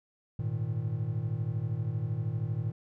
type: chord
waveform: triangle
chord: Ab suspended second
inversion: none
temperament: equal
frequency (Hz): 103.83 / 116.54 / 155.56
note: Ab2 / Bb2 / Eb3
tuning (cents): 0 / 0 / 0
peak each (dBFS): -33 / -30 / -34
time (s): 0.39-2.72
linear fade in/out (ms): 5
effects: none